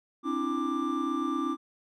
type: tone cluster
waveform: triangle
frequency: 266.3 / 294.6 / 331.7 / 1182 Hz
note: C4 / D4 / E4 / D6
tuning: +31 / +6 / +11 / +11 cents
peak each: -31 dBFS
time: 0.23-1.57 s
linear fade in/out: 50 ms
effects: none